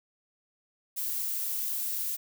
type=noise; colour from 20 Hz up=violet; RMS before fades=-32 dBFS; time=0.96-2.17 s; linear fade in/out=20 ms; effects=none